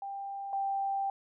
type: tone pair in turn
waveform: sine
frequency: 792 / 786.5 Hz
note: G5 / G5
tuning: +18 / +6 cents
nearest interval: unison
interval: 12 cents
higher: first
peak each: -36 / -29 dBFS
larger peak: second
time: 0.02-0.53 / 0.53-1.1 s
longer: second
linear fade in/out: 2 ms
effects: none